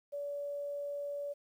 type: tone with quantisation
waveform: sine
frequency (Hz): 573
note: D5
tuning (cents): -43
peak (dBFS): -36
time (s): 0.12-1.34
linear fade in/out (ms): 20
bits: 11
effects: none